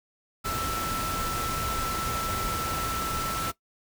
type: tone in noise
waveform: sine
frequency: 1328 Hz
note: E6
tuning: 12 cents sharp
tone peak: -30 dBFS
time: 0.44-3.52 s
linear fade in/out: 20 ms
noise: pink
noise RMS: -32 dBFS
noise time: 0.44-3.52 s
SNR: -1 dB
effects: noise-tail reverb RT60 0.1 s tail -17 dB re dry